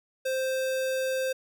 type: tone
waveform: square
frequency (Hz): 523.3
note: C5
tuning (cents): 0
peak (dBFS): -27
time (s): 0.25-1.33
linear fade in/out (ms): 10
effects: none